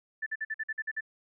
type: tone bursts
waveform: sine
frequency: 1760 Hz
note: A6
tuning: in tune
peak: -30 dBFS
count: 9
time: 0.22-1.008 s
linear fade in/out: 10 ms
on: 44 ms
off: 49 ms
effects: none